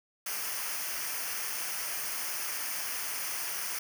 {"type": "noise with comb filter", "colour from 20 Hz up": "white", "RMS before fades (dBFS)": -35, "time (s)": [0.26, 3.79], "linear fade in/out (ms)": 5, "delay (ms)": 0.26, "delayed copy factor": -0.7, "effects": []}